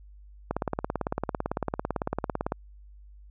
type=click train; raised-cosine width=1 ms; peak=-13 dBFS; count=37; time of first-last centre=0.51-2.521 s; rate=17.9 Hz; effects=added 50 Hz sine -47 dBFS peak until 3.3 s